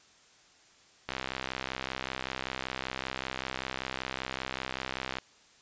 click train, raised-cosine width 0.3 ms, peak -17 dBFS, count 268, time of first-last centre 1.09-5.185 s, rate 65.2 Hz, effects white hiss -60 dBFS RMS until 5.61 s + resampled to 16000 Hz

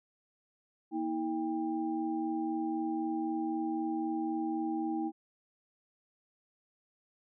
sine tone cluster, 236.1 / 320 / 796 Hz, A#3 / D#4 / G5, +22 / +49 / +26 cents, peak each -39 / -32 / -39 dBFS, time 0.91-5.12 s, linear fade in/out 50 ms, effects none

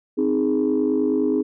sine chord, Ab major, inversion first, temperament equal, 261.6 / 311.1 / 415.3 Hz, C4 / Eb4 / Ab4, 0 / 0 / 0 cents, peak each -21 dBFS, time 0.17-1.43 s, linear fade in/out 20 ms, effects tanh soft clip ceiling -11 dBFS

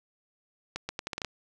accelerating click train, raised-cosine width 0.2 ms, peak -16 dBFS, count 8, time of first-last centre 0.76-1.247 s, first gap 130 ms, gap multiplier 0.78, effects none

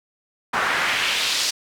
pink noise with band-pass filter sweep, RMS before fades -22 dBFS, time 0.53-1.51 s, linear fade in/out 10 ms, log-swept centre 1200 to 5100 Hz, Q 1.6, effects none

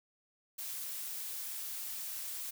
blue noise, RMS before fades -41 dBFS, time 0.58-2.51 s, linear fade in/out 10 ms, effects none

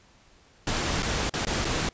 pink noise with dropouts, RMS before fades -27 dBFS, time 0.67-1.89 s, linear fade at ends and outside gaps 2 ms, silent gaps 1.024-1.029 / 1.296-1.338 / 1.451-1.469 / 1.647-1.651 s, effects pink hiss -58 dBFS RMS until 1.93 s + resampled to 16000 Hz

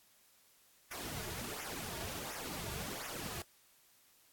pink noise with flanger, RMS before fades -43 dBFS, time 0.91-3.42 s, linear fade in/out 2 ms, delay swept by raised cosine 0.23 to 3.93 ms, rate 1.4 Hz, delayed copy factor -0.8, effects white hiss -67 dBFS RMS until 4.32 s + AAC 64 kbps

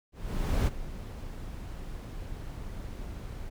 brown noise with ADSR envelope, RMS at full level -24 dBFS, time 0.12-3.5 s, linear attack 550 ms, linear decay 23 ms, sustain -15 dB, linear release 18 ms, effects none

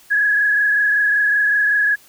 sine tone with frequency modulation, 1676 Hz, G#6, 15 cents sharp, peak -13 dBFS, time 0.1-1.96 s, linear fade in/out 20 ms, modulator 25.3 Hz, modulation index 1.4, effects white hiss -49 dBFS RMS until 2.08 s

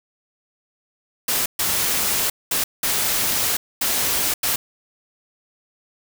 white noise bursts at uneven times, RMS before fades -21 dBFS, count 6, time 1.28-1.46 / 1.59-2.3 / 2.51-2.64 / 2.83-3.57 / 3.81-4.34 / 4.43-4.56 s, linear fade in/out 5 ms, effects none

